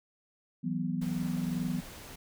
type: chord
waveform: sine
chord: E suspended second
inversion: none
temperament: equal with one note detuned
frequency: 164.81 / 187.15 / 246.9 Hz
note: E3 / F#3 / B3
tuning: 0 / +20 / 0 cents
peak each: -34 dBFS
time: 0.63-1.81 s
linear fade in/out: 20 ms
type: noise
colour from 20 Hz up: pink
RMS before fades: -47 dBFS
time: 1.01-2.16 s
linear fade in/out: 10 ms
effects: none